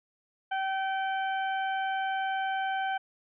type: harmonic tone with a mistuned harmonic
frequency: 770 Hz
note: G5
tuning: 31 cents flat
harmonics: 1 / 2 / 3 / 4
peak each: -29 / -34 / -44 / -43 dBFS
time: 0.51-2.98 s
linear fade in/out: 10 ms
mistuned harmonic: 3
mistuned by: +16 cents
effects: none